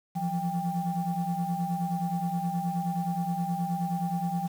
sine tone cluster, 168.8 / 178.3 / 793 Hz, E3 / F3 / G5, +41 / +36 / +20 cents, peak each -31 / -30 / -31 dBFS, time 0.15-4.48 s, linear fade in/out 20 ms, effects tanh soft clip ceiling -20 dBFS + 8-bit

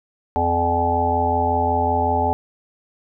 harmonic tone, 85.4 Hz, F2, 38 cents flat, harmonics 1 / 3 / 5 / 7 / 9 / 10, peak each -24 / -27 / -26 / -26 / -22 / -21 dBFS, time 0.36-2.33 s, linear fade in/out 0 ms, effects none

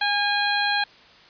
harmonic tone with a mistuned harmonic, 821 Hz, G#5, 20 cents flat, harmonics 1 / 2 / 3 / 4 / 5, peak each -25 / -24 / -30 / -30 / -27 dBFS, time 0.01-0.84 s, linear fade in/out 5 ms, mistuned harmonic 2, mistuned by -18 cents, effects white hiss -50 dBFS RMS until 1.29 s + resampled to 11025 Hz

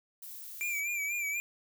violet noise, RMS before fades -45 dBFS, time 0.22-0.8 s, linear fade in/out 5 ms
square tone with vibrato, 2344 Hz, D7, 4 cents flat, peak -32 dBFS, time 0.61-1.4 s, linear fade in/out 0 ms, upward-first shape sine, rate 4.1 Hz, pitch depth 58 cents each way
effects none

